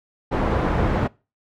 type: low-pass noise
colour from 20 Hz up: pink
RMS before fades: -21 dBFS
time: 0.31-1.08 s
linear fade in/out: 20 ms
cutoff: 1200 Hz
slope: 12 dB/octave
effects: noise-tail reverb RT60 0.3 s tail -23 dB re dry